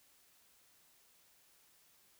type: silence
effects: white hiss -68 dBFS RMS until 2.19 s